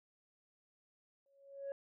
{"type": "tone with exponential growth", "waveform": "sine", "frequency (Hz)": 554.4, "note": "C#5", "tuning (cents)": 0, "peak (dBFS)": -35, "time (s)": [1.26, 1.72], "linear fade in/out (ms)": 1, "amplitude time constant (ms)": 100, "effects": ["tanh soft clip ceiling -37 dBFS"]}